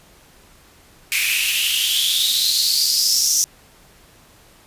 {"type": "noise with high-pass filter sweep", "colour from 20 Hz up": "white", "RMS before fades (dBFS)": -18, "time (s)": [1.12, 3.44], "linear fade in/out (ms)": 0, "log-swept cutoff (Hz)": [2300, 6000], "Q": 7.2, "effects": ["pink hiss -50 dBFS RMS until 4.66 s", "resampled to 32000 Hz"]}